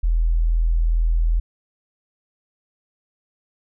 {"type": "tone", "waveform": "sine", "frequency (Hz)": 41.2, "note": "E1", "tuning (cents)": 0, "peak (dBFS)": -15, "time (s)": [0.03, 1.4], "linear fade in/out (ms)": 10, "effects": []}